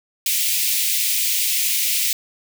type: high-pass noise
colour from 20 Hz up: white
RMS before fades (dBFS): -20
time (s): 0.26-2.13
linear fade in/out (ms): 2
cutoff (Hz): 2100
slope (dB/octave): 48
effects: none